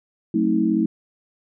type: chord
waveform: sine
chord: F# diminished seventh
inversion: none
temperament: just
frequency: 185 / 222 / 266.4 / 319.7 Hz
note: F#3 / A3 / C4 / Eb4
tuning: 0 / +16 / +31 / +47 cents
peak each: -25 / -21 / -26 / -20 dBFS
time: 0.34-0.86 s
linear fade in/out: 5 ms
effects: none